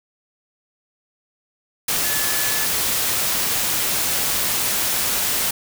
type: tone in noise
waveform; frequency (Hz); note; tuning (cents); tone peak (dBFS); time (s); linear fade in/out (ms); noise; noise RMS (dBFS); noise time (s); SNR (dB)
sine; 1723; A6; -37; -29; 2.04-2.65; 5; white; -21; 1.88-5.51; -11
effects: none